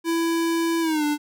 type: tone with pitch glide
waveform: square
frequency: 332.4 to 296.1 Hz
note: E4 to D4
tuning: +15 to +14 cents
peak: -21 dBFS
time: 0.04-1.18 s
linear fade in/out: 50 ms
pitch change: -201 cents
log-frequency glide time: 0.81-1.04 s
effects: none